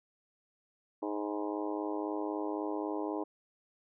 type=harmonic tone with a mistuned harmonic; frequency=103.83 Hz; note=G#2; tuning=in tune; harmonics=3 / 4 / 5 / 6 / 7 / 8 / 9 / 10; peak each=-36 / -39 / -43 / -43 / -48 / -43 / -45 / -48 dBFS; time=1.02-3.24 s; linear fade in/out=10 ms; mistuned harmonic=9; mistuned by=+40 cents; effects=none